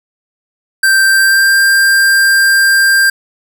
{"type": "tone with pitch glide", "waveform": "square", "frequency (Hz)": [1568, 1588.1], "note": ["G6", "G6"], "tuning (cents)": [0, 22], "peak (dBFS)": -7, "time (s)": [0.83, 3.1], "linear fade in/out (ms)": 5, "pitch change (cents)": 22, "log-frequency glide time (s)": [1.04, 1.59], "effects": []}